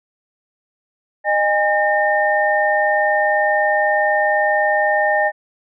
sine tone cluster, 614 / 814 / 1821 Hz, D#5 / G#5 / A#6, -23 / -35 / -41 cents, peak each -18 dBFS, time 1.24-5.32 s, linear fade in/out 50 ms, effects none

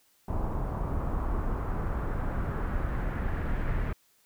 brown noise with low-pass filter sweep, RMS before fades -30 dBFS, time 0.28-3.93 s, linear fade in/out 5 ms, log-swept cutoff 960 to 1900 Hz, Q 2.1, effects white hiss -66 dBFS RMS until 4.25 s

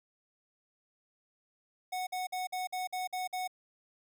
square tone bursts, 737 Hz, F#5, 7 cents flat, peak -34 dBFS, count 8, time 1.92-3.477 s, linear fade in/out 10 ms, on 150 ms, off 51 ms, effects none

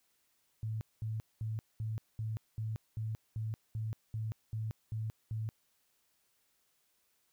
sine tone bursts, 110 Hz, A2, in tune, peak -34 dBFS, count 13, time 0.63-5.49 s, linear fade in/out 0 ms, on 180 ms, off 210 ms, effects white hiss -75 dBFS RMS until 7.32 s

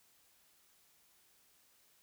silence, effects white hiss -69 dBFS RMS until 2.02 s

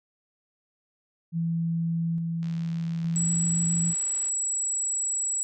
sine tone with tremolo, 166.4 Hz, E3, 17 cents sharp, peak -24 dBFS, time 1.32-3.95 s, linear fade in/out 50 ms, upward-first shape square, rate 0.58 Hz, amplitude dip 25%
click train, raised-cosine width 0.2 ms, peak -31 dBFS, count 137, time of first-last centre 2.43-4.285 s, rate 73.3 Hz
sine tone, 7790 Hz, B8, 25 cents flat, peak -25 dBFS, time 3.16-5.43 s, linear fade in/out 0 ms
effects none

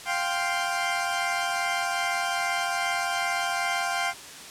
20% pulse chord, F suspended second, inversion none, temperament equal, 698.5 / 784 / 1046.5 Hz, F5 / G5 / C6, 0 / 0 / 0 cents, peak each -24 / -24 / -27 dBFS, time 0.05-4.14 s, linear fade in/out 50 ms, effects white hiss -42 dBFS RMS until 4.5 s + low-pass 9000 Hz 12 dB/octave

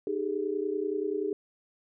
sine tone cluster, 306.4 / 393.7 / 424.1 Hz, D#4 / G4 / G#4, -27 / +8 / +36 cents, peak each -35 / -31 / -32 dBFS, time 0.07-1.33 s, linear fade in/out 2 ms, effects none

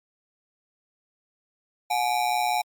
square ring-modulated tone, 784 Hz, G5, in tune, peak -20 dBFS, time 1.9-2.62 s, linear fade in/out 10 ms, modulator 62.4 Hz, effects Opus 48 kbps

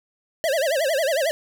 square tone with vibrato, 593 Hz, D5, 17 cents sharp, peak -20 dBFS, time 0.44-1.31 s, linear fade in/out 0 ms, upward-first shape sine, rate 11 Hz, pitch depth 220 cents each way, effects none

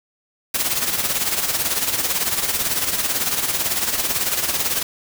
white noise with tremolo, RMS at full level -19 dBFS, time 0.54-4.83 s, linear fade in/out 5 ms, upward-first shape sine, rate 18 Hz, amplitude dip 60%, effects none

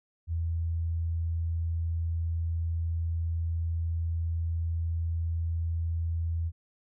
sine tone, 83 Hz, E2, 12 cents sharp, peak -27 dBFS, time 0.27-6.52 s, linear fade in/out 50 ms, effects none

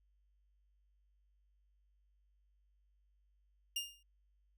sawtooth tone with exponential decay, 2820 Hz, F7, 16 cents sharp, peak -30 dBFS, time 3.76-4.03 s, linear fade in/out 5 ms, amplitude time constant 58 ms, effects added 50 Hz sine -70 dBFS peak until 4.57 s

